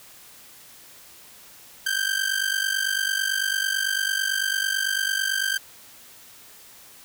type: ring-modulated tone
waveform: sawtooth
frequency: 1568 Hz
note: G6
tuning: in tune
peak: -16 dBFS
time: 1.86-5.58 s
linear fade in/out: 5 ms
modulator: 24.5 Hz
effects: white hiss -48 dBFS RMS until 7.04 s